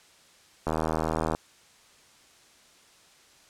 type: click train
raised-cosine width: 1 ms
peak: -13 dBFS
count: 55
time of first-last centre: 0.67-1.349 s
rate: 79.5 Hz
effects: white hiss -57 dBFS RMS until 3.49 s + low-pass 8000 Hz 12 dB/octave